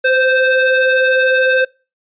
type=ring-modulated tone; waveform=square; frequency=523.3 Hz; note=C5; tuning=in tune; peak=-8 dBFS; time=0.04-1.65 s; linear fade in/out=10 ms; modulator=1040 Hz; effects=noise-tail reverb RT60 0.3 s tail -23 dB re dry + resampled to 8000 Hz